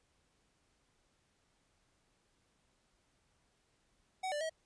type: tone with pitch steps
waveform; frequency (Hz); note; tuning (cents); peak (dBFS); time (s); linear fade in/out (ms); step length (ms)
square; 753 / 590 / 640; F#5 / D5 / D#5; +30 / +8 / +49; -36; 4.23-4.497; 10; 89
effects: pink hiss -75 dBFS RMS until 4.65 s + resampled to 22050 Hz